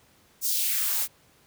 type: noise with high-pass filter sweep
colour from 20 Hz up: blue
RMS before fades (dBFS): -26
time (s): 0.41-1.08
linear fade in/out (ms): 50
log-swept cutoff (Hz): 6500 to 490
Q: 1.6
effects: pink hiss -60 dBFS RMS until 1.46 s + high-pass 60 Hz 12 dB/octave